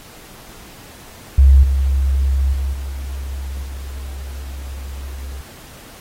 sine tone with level steps, 67.5 Hz, C#2, 45 cents flat, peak -5 / -13 / -17 / -23 / -26 dBFS, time 1.38-5.41 s, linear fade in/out 5 ms, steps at 1.63 / 2.53 / 2.73 / 3.63 s, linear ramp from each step 5 ms, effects pink hiss -41 dBFS RMS until 6 s + AAC 48 kbps

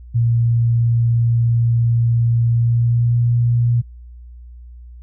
sine tone with pitch glide, 117.1 to 119.22 Hz, A#2 to A#2, +8 to +39 cents, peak -12 dBFS, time 0.14-3.82 s, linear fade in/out 20 ms, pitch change +31 cents, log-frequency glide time 2.52-3.17 s, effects added 60 Hz sine -35 dBFS peak until 5.02 s

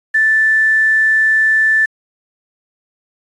sine tone with quantisation, 1760 Hz, A6, in tune, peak -9 dBFS, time 0.14-1.86 s, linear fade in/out 10 ms, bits 6, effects resampled to 22050 Hz

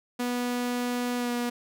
sawtooth tone with pitch glide, 244.8 to 241.4 Hz, B3 to B3, -15 to -39 cents, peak -23 dBFS, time 0.19-1.5 s, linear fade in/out 10 ms, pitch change -24 cents, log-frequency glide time 1.17-1.31 s, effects none

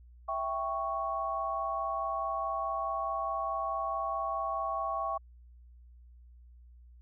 sine chord, C# diminished, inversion first, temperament equal, 659.3 / 784 / 1108.7 Hz, E5 / G5 / C#6, 0 / 0 / 0 cents, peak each -36 / -37 / -33 dBFS, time 0.28-5.18 s, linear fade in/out 10 ms, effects added 60 Hz sine -52 dBFS peak until 7.01 s

